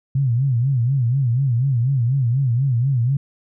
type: tone with vibrato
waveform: sine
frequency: 127.2 Hz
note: C3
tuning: 48 cents flat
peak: -15 dBFS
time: 0.15-3.17 s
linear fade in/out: 5 ms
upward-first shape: sine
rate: 4.1 Hz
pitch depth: 170 cents each way
effects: none